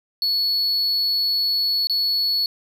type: tone with dropouts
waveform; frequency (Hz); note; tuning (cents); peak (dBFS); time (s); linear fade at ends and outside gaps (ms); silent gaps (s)
triangle; 4400; C#8; -14; -17; 0.22-2.46; 1; 1.871-1.897
effects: none